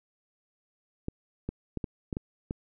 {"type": "clicks", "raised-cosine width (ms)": 3, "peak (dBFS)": -19, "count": 7, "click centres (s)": [1.084, 1.49, 1.773, 1.842, 2.128, 2.169, 2.509], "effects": []}